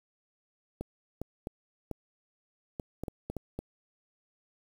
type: clicks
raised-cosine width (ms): 2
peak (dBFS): -22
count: 10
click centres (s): 0.81 / 1.216 / 1.471 / 1.913 / 2.798 / 3.036 / 3.082 / 3.3 / 3.367 / 3.59
effects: 8-bit